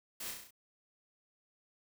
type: noise with echo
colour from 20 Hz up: white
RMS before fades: -43 dBFS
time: 0.2-0.31 s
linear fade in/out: 5 ms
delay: 33 ms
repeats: 6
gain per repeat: -3 dB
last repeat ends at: 0.508 s
effects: none